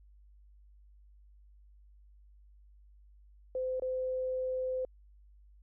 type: tone with dropouts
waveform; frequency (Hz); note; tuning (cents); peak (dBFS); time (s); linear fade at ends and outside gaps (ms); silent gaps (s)
sine; 514; C5; -31; -31; 3.55-4.85; 2; 3.798-3.821
effects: added 50 Hz sine -56 dBFS peak until 5.62 s